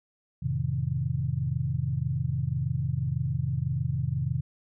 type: chord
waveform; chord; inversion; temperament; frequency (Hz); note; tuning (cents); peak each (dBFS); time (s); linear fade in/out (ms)
sine; F dominant seventh; none; just; 87.31 / 109.13 / 130.96 / 157.15; F2 / A2 / C3 / Eb3; 0 / -14 / +2 / +18; -34 / -34 / -28 / -32; 0.42-4.41; 10
effects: none